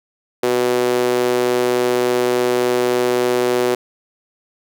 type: tone with high-pass filter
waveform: sawtooth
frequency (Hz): 123.47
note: B2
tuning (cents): 0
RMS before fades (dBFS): -17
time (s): 0.43-3.75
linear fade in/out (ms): 5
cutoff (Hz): 400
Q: 3.4
effects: none